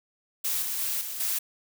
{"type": "noise with level steps", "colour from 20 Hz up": "blue", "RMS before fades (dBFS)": [-28, -31, -29, -35, -28], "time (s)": [0.44, 1.39], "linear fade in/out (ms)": 10, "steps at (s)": [0.62, 0.79, 1.01, 1.2], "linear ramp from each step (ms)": 2, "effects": []}